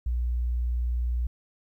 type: tone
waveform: sine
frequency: 60 Hz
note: B1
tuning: 49 cents flat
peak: -24 dBFS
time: 0.06-1.27 s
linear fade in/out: 5 ms
effects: 11-bit